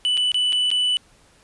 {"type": "tone with dropouts", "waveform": "triangle", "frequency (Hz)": 2979, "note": "F#7", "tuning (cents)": 11, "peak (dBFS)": -16, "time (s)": [0.05, 0.97], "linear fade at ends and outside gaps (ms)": 0, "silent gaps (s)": [[0.171, 0.175], [0.318, 0.344], [0.524, 0.529], [0.704, 0.714]], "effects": ["pink hiss -55 dBFS RMS until 1.43 s", "resampled to 24000 Hz"]}